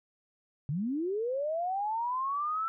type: linear sweep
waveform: sine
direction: up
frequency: 131.1 to 1338 Hz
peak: -29 dBFS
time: 0.69-2.68 s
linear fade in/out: 0 ms
effects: none